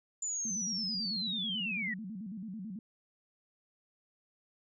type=linear sweep; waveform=sine; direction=down; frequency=7110 to 1870 Hz; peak=-33 dBFS; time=0.22-1.94 s; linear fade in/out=5 ms
type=tone with vibrato; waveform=sine; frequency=202.9 Hz; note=G#3; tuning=40 cents flat; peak=-39 dBFS; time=0.45-2.79 s; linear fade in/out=2 ms; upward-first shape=square; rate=9.1 Hz; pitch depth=160 cents each way
effects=none